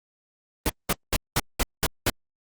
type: noise bursts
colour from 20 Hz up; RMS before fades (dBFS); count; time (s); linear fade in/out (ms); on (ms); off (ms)
pink; -22; 7; 0.66-2.098; 0; 34; 200
effects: Opus 32 kbps